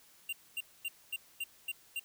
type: tone bursts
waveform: square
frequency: 2777 Hz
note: F7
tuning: 10 cents flat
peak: -35 dBFS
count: 7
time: 0.29-1.996 s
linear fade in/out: 5 ms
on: 38 ms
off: 240 ms
effects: white hiss -62 dBFS RMS until 2.04 s